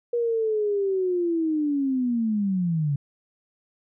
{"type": "linear sweep", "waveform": "sine", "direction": "down", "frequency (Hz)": [480.1, 138], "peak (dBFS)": -21, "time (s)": [0.13, 2.96], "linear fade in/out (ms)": 5, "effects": []}